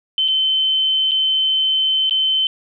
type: tone with dropouts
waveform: sine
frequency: 3073 Hz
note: G7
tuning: 35 cents flat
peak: -14 dBFS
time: 0.18-2.47 s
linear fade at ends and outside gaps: 1 ms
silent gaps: 0.28-0.284 / 1.111-1.117 / 2.096-2.109 s
effects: none